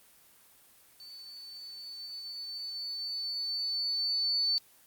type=tone with level ramp; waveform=sine; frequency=4498 Hz; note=C#8; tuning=24 cents sharp; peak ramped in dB=-45 to -25 dBFS; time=1-4.58 s; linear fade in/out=0 ms; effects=white hiss -60 dBFS RMS until 4.86 s + Opus 24 kbps